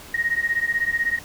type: beating tone pair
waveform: sine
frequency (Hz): 1864.7 / 1880.7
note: A#6 / A#6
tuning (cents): 0 / +15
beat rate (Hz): 16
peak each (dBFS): -23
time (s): 0.14-1.19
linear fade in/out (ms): 5
effects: pink hiss -42 dBFS RMS until 1.24 s